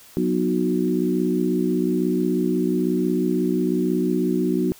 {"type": "harmonic tone with a mistuned harmonic", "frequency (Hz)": 61.1, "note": "B1", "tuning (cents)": -18, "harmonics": [3, 4, 5, 6], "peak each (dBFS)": [-24, -24, -24, -24], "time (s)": [0.17, 4.72], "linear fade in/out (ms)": 0, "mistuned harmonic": 5, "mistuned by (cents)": 27, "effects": ["white hiss -48 dBFS RMS until 4.79 s"]}